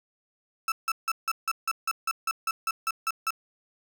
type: tone bursts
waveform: 35% pulse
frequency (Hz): 1318.5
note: E6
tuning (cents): 0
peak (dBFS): -23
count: 14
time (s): 0.68-3.306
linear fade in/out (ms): 2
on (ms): 39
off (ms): 160
effects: none